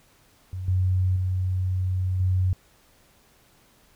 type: tone with level steps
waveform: sine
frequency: 92.5 Hz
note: F#2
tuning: in tune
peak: -29 / -19 / -22 / -19 dBFS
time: 0.53-2.53 s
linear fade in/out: 0 ms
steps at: 0.68 / 1.16 / 2.2 s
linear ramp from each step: 2 ms
effects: pink hiss -59 dBFS RMS until 3.95 s